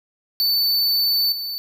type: tone with level steps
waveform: square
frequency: 4512 Hz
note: C#8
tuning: 30 cents sharp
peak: -17 / -26 dBFS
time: 0.4-1.58 s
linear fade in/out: 0 ms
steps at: 1.32 s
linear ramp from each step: 2 ms
effects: none